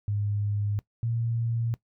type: tone pair in turn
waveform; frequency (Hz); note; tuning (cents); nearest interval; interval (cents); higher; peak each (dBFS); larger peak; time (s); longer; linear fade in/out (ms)
sine; 103 / 115.96; G#2 / A#2; -14 / -9; major second; 205; second; -25; neither; 0.08-0.79 / 1.03-1.74; neither; 0
effects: noise-tail reverb RT60 0.1 s tail -19 dB re dry